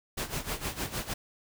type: noise with tremolo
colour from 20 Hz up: pink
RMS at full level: -32 dBFS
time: 0.17-1.14 s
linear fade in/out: 10 ms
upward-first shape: sine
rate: 6.5 Hz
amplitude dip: 80%
effects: none